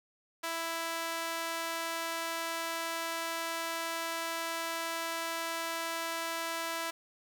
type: tone with high-pass filter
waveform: sawtooth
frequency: 331 Hz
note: E4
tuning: 7 cents sharp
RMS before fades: -36 dBFS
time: 0.43-6.91 s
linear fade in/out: 10 ms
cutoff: 900 Hz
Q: 0.86
effects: none